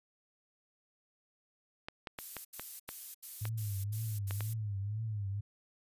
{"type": "clicks", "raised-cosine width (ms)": 0.3, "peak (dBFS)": -24, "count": 9, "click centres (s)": [1.885, 2.072, 2.188, 2.367, 2.596, 2.89, 3.454, 4.309, 4.407]}
{"type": "noise bursts", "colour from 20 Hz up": "violet", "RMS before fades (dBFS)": -43, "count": 7, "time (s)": [2.18, 4.538], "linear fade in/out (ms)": 10, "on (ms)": 270, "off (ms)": 78}
{"type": "tone with vibrato", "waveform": "sine", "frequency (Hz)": 104.8, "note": "G#2", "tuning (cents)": 16, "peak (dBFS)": -34, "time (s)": [3.41, 5.41], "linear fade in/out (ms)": 10, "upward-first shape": "triangle", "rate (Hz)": 2, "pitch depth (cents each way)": 140}
{"effects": ["resampled to 32000 Hz"]}